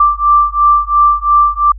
sine beating tone pair, 1174.7 / 1177.6 Hz, D6 / D6, 0 / +4 cents, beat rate 2.9 Hz, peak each -10 dBFS, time 0-1.72 s, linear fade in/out 5 ms, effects added 50 Hz sine -26 dBFS peak until 1.78 s

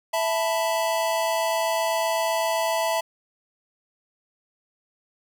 square chord, E suspended fourth, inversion none, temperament equal, 659.3 / 880 / 987.8 Hz, E5 / A5 / B5, 0 / 0 / 0 cents, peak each -25 / -28 / -30 dBFS, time 0.13-3.01 s, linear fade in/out 10 ms, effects none

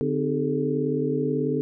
sine tone cluster, 146.4 / 257 / 308.4 / 400.1 / 438.5 Hz, D3 / C4 / D#4 / G4 / A4, -5 / -31 / -15 / +35 / -6 cents, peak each -29 / -27 / -30 / -30 / -27 dBFS, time 0.01-1.61 s, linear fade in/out 0 ms, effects none

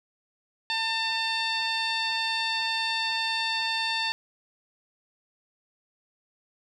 15% pulse tone with low-pass filter, 898 Hz, A5, 35 cents sharp, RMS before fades -28 dBFS, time 0.7-4.12 s, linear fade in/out 0 ms, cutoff 4700 Hz, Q 3.4, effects none

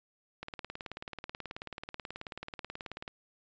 click train, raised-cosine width 0.3 ms, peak -24 dBFS, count 50, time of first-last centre 0.43-3.079 s, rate 18.5 Hz, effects resampled to 16000 Hz

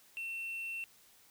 triangle tone, 2700 Hz, E7, 41 cents sharp, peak -36 dBFS, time 0.17-0.84 s, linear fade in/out 0 ms, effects white hiss -63 dBFS RMS until 1.3 s

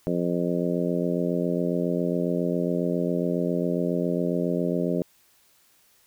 harmonic tone, 87.31 Hz, F2, in tune, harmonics 2 / 3 / 4 / 5 / 6 / 7, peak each -27 / -29 / -30 / -31 / -32 / -32 dBFS, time 0.07-5.02 s, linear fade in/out 0 ms, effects white hiss -61 dBFS RMS until 6.06 s

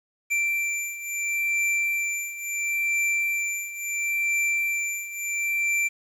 square beating tone pair, 2349 / 2349.73 Hz, D7 / D7, 0 / 0 cents, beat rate 0.73 Hz, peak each -30 / -26 dBFS, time 0.3-5.89 s, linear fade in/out 20 ms, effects low-pass 11000 Hz 12 dB/octave + 9-bit

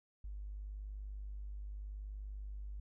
triangle tone, 50.4 Hz, G1, 49 cents sharp, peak -38 dBFS, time 0.24-2.8 s, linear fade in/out 5 ms, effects tanh soft clip ceiling -40 dBFS

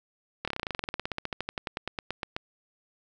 slowing click train, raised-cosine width 0.3 ms, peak -15 dBFS, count 30, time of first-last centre 0.45-2.365 s, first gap 26 ms, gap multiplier 1.06, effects none

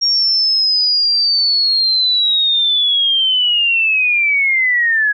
sine linear sweep, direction down, 5588 to 1661.2 Hz, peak -11 dBFS, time 0.01-5.13 s, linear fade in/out 20 ms, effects none

